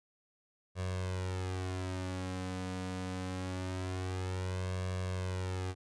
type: tone with flanger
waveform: sawtooth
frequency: 92.5 Hz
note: F#2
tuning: in tune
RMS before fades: -37 dBFS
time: 0.75-5.75 s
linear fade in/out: 50 ms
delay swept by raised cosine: 1.8 to 4.1 ms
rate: 0.24 Hz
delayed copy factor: +0.8
effects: resampled to 22050 Hz